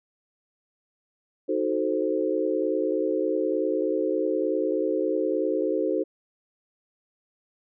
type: chord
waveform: sine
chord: D# diminished seventh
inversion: none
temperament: equal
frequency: 311.1 / 370 / 440 / 523.3 Hz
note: D#4 / F#4 / A4 / C5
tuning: 0 / 0 / 0 / 0 cents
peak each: -28 dBFS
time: 1.48-6.04 s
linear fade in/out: 20 ms
effects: none